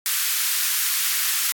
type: high-pass noise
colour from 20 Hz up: white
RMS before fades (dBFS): -22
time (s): 0.06-1.52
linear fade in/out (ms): 0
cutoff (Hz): 1300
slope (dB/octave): 24
effects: AAC 64 kbps